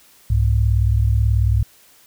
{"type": "tone pair together", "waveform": "sine", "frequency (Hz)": [65.41, 103.83], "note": ["C2", "G#2"], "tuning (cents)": [0, 0], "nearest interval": "minor sixth", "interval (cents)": 800, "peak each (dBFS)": -16, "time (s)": [0.3, 1.63], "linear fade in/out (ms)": 5, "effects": ["white hiss -51 dBFS RMS until 2.06 s"]}